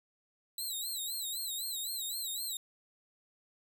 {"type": "tone with vibrato", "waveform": "15% pulse", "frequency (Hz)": 3951, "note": "B7", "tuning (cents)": 0, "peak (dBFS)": -29, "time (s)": [0.58, 2.57], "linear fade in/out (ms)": 2, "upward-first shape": "sine", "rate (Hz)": 3.9, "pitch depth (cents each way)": 120, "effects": []}